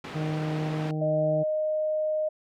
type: band-pass noise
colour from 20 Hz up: pink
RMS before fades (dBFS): -39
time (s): 0.04-0.91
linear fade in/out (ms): 2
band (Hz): 170 to 2900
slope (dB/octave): 12
type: harmonic tone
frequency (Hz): 154.8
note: D#3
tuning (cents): -9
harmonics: 1 / 2 / 3 / 4 / 5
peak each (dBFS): -28 / -34 / -38 / -40 / -42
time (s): 0.14-1.44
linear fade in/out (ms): 20
type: tone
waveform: sine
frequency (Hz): 618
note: D#5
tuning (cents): -12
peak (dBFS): -24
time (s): 1.01-2.29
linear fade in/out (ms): 10
effects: none